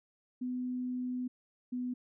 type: tone pair in turn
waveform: sine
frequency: 250.7 / 248.8 Hz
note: B3 / B3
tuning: +26 / +13 cents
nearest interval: unison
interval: 13 cents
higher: first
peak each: -33 / -33 dBFS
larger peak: neither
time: 0.41-1.28 / 1.72-1.94 s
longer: first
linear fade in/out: 10 ms
effects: none